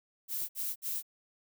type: noise bursts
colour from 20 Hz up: violet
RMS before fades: -35 dBFS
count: 3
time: 0.28-1.028 s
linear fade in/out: 50 ms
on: 210 ms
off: 59 ms
effects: none